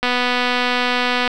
click train, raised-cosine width 0.3 ms, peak -3 dBFS, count 309, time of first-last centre 0.03-1.277 s, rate 247 Hz, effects none

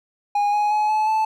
triangle tone with pitch steps, 821 / 833.9 / 847 / 860.3 / 873.8 Hz, G#5 / G#5 / G#5 / A5 / A5, -20 / +7 / +34 / -39 / -12 cents, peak -15 dBFS, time 0.35-1.25 s, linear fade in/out 5 ms, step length 180 ms, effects none

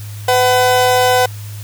35% pulse tone pair together, 502.6 / 753 Hz, B4 / F#5, +30 / +30 cents, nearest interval perfect fifth, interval 700 cents, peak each -11 dBFS, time 0.28-1.26 s, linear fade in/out 5 ms, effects added 104 Hz sine -26 dBFS peak until 1.63 s + white hiss -38 dBFS RMS until 1.63 s

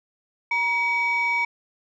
sine tone pair together, 946 / 2268 Hz, A#5 / C#7, +25 / +39 cents, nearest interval octave + minor third, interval 1514 cents, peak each -24 / -20 dBFS, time 0.51-1.45 s, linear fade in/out 5 ms, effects tanh soft clip ceiling -16 dBFS

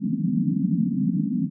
pink band-pass noise, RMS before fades -23 dBFS, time 0-1.5 s, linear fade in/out 50 ms, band 150 to 280 Hz, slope 96 dB/octave, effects none

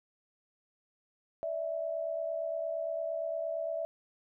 sine tone pair together, 587.3 / 656 Hz, D5 / E5, 0 / -9 cents, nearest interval major second, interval 191 cents, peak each -38 / -33 dBFS, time 1.43-3.85 s, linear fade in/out 0 ms, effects none

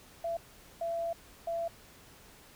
sine tone bursts at uneven times, 673 Hz, E5, 36 cents sharp, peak -31 dBFS, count 3, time 0.24-0.37 / 0.81-1.13 / 1.47-1.68 s, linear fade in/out 5 ms, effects pink hiss -56 dBFS RMS until 2.55 s

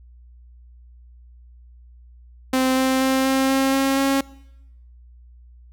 sawtooth tone with pitch steps, 260 / 262.1 / 264.2 / 266.4 / 268.5 / 270.7 / 272.9 Hz, C4 / C4 / C4 / C4 / C4 / C#4 / C#4, -11 / +3 / +17 / +31 / +45 / -41 / -27 cents, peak -13 dBFS, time 2.53-4.21 s, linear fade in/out 5 ms, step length 240 ms, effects noise-tail reverb RT60 0.9 s tail -23 dB re dry + added 60 Hz sine -44 dBFS peak until 5.72 s

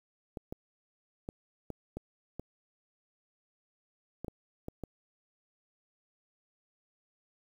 clicks, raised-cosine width 2 ms, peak -25 dBFS, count 10, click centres 0.372 / 0.525 / 1.289 / 1.703 / 1.97 / 2.396 / 4.246 / 4.282 / 4.684 / 4.837 s, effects 9-bit

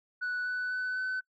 sine tone with pitch steps, 1480 / 1491.2 / 1502.4 / 1513.7 Hz, F#6 / F#6 / F#6 / F#6, 0 / +13 / +26 / +39 cents, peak -28 dBFS, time 0.21-1.21 s, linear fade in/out 20 ms, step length 250 ms, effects noise-tail reverb RT60 0.1 s tail -24 dB re dry + tanh soft clip ceiling -29 dBFS

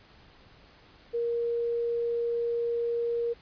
sine tone, 470 Hz, A#4, 14 cents sharp, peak -26 dBFS, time 1.13-3.34 s, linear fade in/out 20 ms, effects pink hiss -56 dBFS RMS until 3.41 s + resampled to 11025 Hz

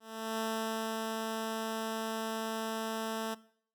10% pulse tone with ADSR envelope, 222.4 Hz, A3, 19 cents sharp, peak -24 dBFS, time 0-3.35 s, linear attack 390 ms, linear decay 580 ms, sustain -2 dB, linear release 16 ms, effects noise-tail reverb RT60 0.6 s tail -20 dB re dry

